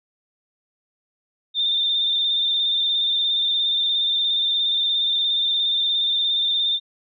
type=tone with vibrato; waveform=sine; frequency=3602 Hz; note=A7; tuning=40 cents sharp; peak=-18 dBFS; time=1.54-6.8 s; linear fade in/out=50 ms; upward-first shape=square; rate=17 Hz; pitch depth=23 cents each way; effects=none